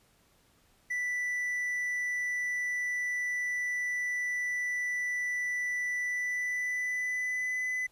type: tone with pitch glide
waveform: triangle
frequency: 1975 to 2006 Hz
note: B6 to B6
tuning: 0 to +26 cents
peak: -28 dBFS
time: 0.9-7.87 s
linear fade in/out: 10 ms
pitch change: +26 cents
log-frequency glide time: 6-7.62 s
effects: pink hiss -66 dBFS RMS until 7.91 s + resampled to 32000 Hz